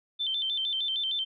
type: tone with vibrato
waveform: sine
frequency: 3322 Hz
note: G#7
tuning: in tune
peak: -27 dBFS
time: 0.19-1.25 s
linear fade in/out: 20 ms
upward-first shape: square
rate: 6.5 Hz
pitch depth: 110 cents each way
effects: none